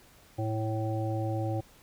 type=harmonic tone; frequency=110 Hz; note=A2; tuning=in tune; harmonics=1 / 3 / 5 / 7; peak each=-30 / -35 / -37 / -38 dBFS; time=0.38-1.61 s; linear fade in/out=10 ms; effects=pink hiss -58 dBFS RMS until 1.82 s